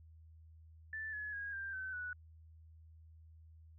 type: tone with pitch steps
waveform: sine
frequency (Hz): 1760 / 1699.1 / 1640.2 / 1583.5 / 1528.6 / 1475.7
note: A6 / G#6 / G#6 / G6 / G6 / F#6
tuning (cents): 0 / +39 / -22 / +17 / -44 / -5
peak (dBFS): -40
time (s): 0.93-2.13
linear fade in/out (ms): 2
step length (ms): 200
effects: added 80 Hz sine -56 dBFS peak until 3.78 s